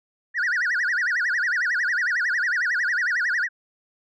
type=tone with vibrato; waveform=sine; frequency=1670 Hz; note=G#6; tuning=9 cents sharp; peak=-18 dBFS; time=0.34-3.49 s; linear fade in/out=50 ms; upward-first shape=sine; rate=11 Hz; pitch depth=280 cents each way; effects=tanh soft clip ceiling -19 dBFS